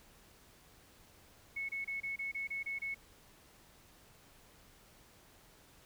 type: tone bursts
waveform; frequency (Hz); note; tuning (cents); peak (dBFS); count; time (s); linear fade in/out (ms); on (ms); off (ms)
sine; 2200; C#7; -14; -36; 9; 1.56-2.946; 10; 130; 27
effects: pink hiss -62 dBFS RMS until 5.85 s